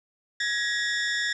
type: ring-modulated tone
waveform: sawtooth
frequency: 1786 Hz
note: A6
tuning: 25 cents sharp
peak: -18 dBFS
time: 0.4-1.33 s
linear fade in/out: 5 ms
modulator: 117 Hz
effects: resampled to 16000 Hz + 9-bit